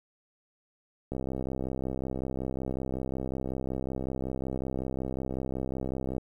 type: click train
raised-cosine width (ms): 2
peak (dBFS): -20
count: 332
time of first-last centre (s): 1.12-6.181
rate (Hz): 65.4
effects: 10-bit